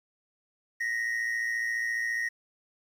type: tone pair together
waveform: triangle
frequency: 1864.7 / 1979.2 Hz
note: A#6 / B6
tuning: 0 / +3 cents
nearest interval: minor second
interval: 103 cents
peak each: -27 / -33 dBFS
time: 0.8-2.29 s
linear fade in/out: 10 ms
effects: 10-bit